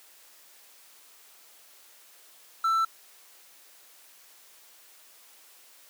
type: tone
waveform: triangle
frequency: 1331 Hz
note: E6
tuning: 16 cents sharp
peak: -20 dBFS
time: 2.64-2.85 s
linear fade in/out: 5 ms
effects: white hiss -55 dBFS RMS until 5.89 s + high-pass 400 Hz 12 dB/octave